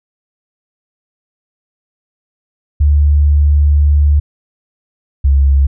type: tone pair in turn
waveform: sine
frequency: 73.1 / 68.88 Hz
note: D2 / C#2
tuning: -7 / -10 cents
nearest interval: minor second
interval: 103 cents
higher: first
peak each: -6 dBFS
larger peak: neither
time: 2.8-4.2 / 5.24-5.67 s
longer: first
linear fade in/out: 10 ms
effects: none